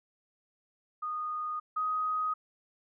sine tone pair in turn, 1233 / 1253.8 Hz, D#6 / D#6, -16 / +13 cents, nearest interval unison, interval 29 cents, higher second, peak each -32 / -28 dBFS, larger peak second, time 1.02-1.6 / 1.76-2.34 s, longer neither, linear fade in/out 10 ms, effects none

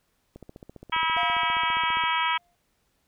click train, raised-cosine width 2 ms, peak -29 dBFS, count 26, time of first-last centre 0.36-2.038 s, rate 14.9 Hz
harmonic tone, 323.8 Hz, E4, 31 cents flat, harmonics 3 / 4 / 5 / 6 / 7 / 8 / 9 / 10, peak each -26 / -29 / -34 / -34 / -30 / -36 / -36 / -32 dBFS, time 0.92-2.38 s, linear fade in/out 10 ms
triangle tone with exponential decay, 699 Hz, F5, 1 cent sharp, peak -26 dBFS, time 1.17-2.55 s, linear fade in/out 1 ms, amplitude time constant 300 ms
effects pink hiss -71 dBFS RMS until 3.07 s

